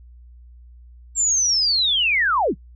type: linear sweep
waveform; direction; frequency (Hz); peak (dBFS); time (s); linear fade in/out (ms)
sine; down; 7480 to 110; -16; 1.15-2.55; 50
effects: noise-tail reverb RT60 0.1 s tail -23 dB re dry + added 60 Hz sine -42 dBFS peak until 2.75 s